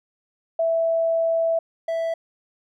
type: tone pair in turn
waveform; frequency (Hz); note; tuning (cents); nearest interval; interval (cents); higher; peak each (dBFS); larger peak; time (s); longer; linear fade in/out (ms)
sine / triangle; 659.3 / 659.3; E5 / E5; 0 / 0; unison; 0; neither; -18 / -20; first; 0.59-1.59 / 1.88-2.14; first; 5
effects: none